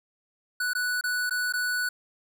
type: tone with dropouts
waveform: square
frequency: 1480 Hz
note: F#6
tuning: in tune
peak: -26 dBFS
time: 0.6-1.89 s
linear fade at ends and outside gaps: 5 ms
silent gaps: 0.734-0.75 / 1.011-1.038 / 1.296-1.308 / 1.525-1.536 s
effects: none